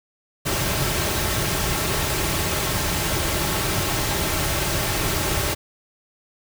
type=noise with comb filter; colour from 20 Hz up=pink; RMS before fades=-23 dBFS; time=0.45-5.55 s; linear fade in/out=20 ms; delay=4.1 ms; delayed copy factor=-0.5; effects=none